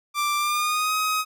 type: tone with pitch glide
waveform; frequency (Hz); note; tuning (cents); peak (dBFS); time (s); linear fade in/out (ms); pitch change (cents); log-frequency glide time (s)
sawtooth; 1178 to 1262.5; D6 to D#6; +5 to +25; -18; 0.14-1.25; 50; +120; 0.37-0.94
effects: none